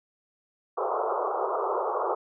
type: band-pass noise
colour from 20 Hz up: pink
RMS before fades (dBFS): -28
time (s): 0.77-2.15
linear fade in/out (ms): 10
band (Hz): 370 to 1300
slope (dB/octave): 96
effects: none